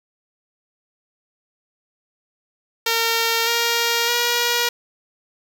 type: tone with pitch steps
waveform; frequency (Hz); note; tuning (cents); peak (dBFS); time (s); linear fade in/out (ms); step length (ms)
5% pulse; 458.6 / 468 / 477.5; A#4 / A#4 / A#4; -28 / +7 / +42; -6; 2.86-4.69; 5; 610
effects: none